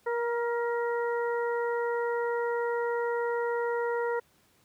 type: harmonic tone with a mistuned harmonic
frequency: 473.3 Hz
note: A#4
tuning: 26 cents sharp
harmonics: 1 / 2 / 3 / 4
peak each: -28 / -34 / -38 / -40 dBFS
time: 0.06-4.2 s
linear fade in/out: 10 ms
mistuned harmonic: 3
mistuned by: -29 cents
effects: pink hiss -65 dBFS RMS until 4.64 s + high-pass 80 Hz 12 dB/octave